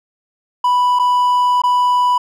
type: tone with dropouts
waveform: triangle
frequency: 987.8 Hz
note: B5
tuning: in tune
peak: -9 dBFS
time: 0.64-2.18 s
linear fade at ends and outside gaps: 5 ms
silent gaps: 0.99-0.995 / 1.619-1.636 s
effects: none